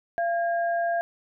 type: tone pair together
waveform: sine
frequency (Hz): 684 / 1624.1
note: F5 / G#6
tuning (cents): -36 / -39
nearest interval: octave + minor third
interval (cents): 1497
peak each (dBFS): -23 / -32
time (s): 0.18-1.01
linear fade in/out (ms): 0
effects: none